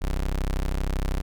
30% pulse tone, 32.7 Hz, C1, in tune, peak -21 dBFS, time 0.01-1.22 s, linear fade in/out 20 ms, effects none

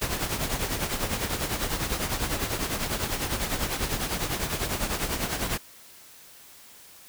pink noise with tremolo, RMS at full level -26 dBFS, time 0.01-5.58 s, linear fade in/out 10 ms, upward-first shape triangle, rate 10 Hz, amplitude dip 70%, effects white hiss -50 dBFS RMS until 7.08 s

